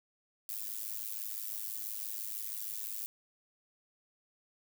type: noise with amplitude modulation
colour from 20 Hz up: violet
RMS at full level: -36 dBFS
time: 0.49-3.06 s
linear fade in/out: 0 ms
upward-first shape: sine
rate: 106 Hz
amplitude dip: 90%
effects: none